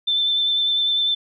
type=tone with vibrato; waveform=sine; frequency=3540 Hz; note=A7; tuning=10 cents sharp; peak=-17 dBFS; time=0.07-1.15 s; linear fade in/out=10 ms; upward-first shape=sine; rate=10 Hz; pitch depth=16 cents each way; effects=none